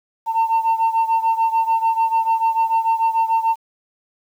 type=beating tone pair; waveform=sine; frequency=901 / 907.8 Hz; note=A5 / A#5; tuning=+41 / -46 cents; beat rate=6.8 Hz; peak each=-15 / -18 dBFS; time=0.26-3.56 s; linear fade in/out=50 ms; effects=tanh soft clip ceiling -12 dBFS + 8-bit